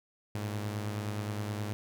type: beating tone pair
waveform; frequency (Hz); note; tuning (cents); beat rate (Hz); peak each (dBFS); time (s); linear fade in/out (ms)
sawtooth; 103.83 / 113.33; G#2 / A#2; 0 / -48; 9.5; -30 / -38; 0.35-1.73; 0
effects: none